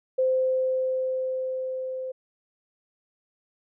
sine tone with level ramp, 518 Hz, C5, 17 cents flat, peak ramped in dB -19 to -30 dBFS, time 0.18-2.12 s, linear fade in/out 10 ms, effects none

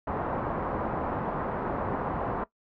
white low-pass noise, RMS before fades -31 dBFS, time 0.07-2.44 s, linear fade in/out 5 ms, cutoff 1100 Hz, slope 24 dB/octave, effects noise-tail reverb RT60 0.1 s tail -18 dB re dry

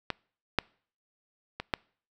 clicks, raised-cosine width 0.3 ms, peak -13 / -7 / -18 / -10 dBFS, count 4, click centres 0.103 / 0.587 / 1.6 / 1.738 s, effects noise-tail reverb RT60 0.5 s tail -26 dB re dry

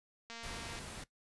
click train, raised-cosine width 0.2 ms, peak -30 dBFS, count 114, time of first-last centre 0.3-0.789 s, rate 231 Hz
pink noise, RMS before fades -46 dBFS, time 0.43-1.04 s, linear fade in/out 5 ms
effects noise-tail reverb RT60 0.1 s tail -17 dB re dry + resampled to 24000 Hz

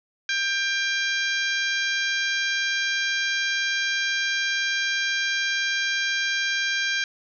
harmonic tone with a mistuned harmonic, 793 Hz, G5, 20 cents sharp, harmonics 2 / 3 / 4 / 5 / 6 / 7 / 8, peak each -25 / -29 / -31 / -33 / -35 / -36 / -37 dBFS, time 0.29-7.04 s, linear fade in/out 2 ms, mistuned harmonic 4, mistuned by +26 cents, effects none

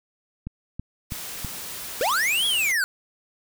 click train, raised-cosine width 5 ms, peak -19 dBFS, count 4, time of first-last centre 0.47-1.447 s, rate 3.07 Hz
white noise, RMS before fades -35 dBFS, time 1.1-2.73 s, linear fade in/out 20 ms
square linear two-way sweep, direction up then down, 441.2 to 3388 to 1435 Hz, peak -21 dBFS, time 2.01-2.84 s, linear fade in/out 0 ms, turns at 2.46 s
effects none

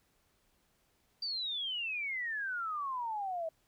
sine exponential sweep, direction down, 4720 to 634 Hz, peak -34 dBFS, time 1.22-3.49 s, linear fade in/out 5 ms, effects pink hiss -73 dBFS RMS until 3.67 s

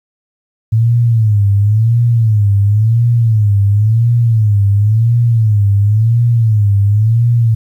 sine tone with vibrato, 109.1 Hz, A2, 14 cents flat, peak -7 dBFS, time 0.72-7.55 s, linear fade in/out 10 ms, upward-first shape sine, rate 0.95 Hz, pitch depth 150 cents each way, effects 8-bit

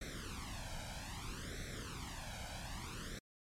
pink noise with flanger, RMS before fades -45 dBFS, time 0.01-3.19 s, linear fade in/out 5 ms, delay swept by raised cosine 0.51 to 1.31 ms, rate 0.62 Hz, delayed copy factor +0.9, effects low-pass 9000 Hz 12 dB/octave + MP3 96 kbps

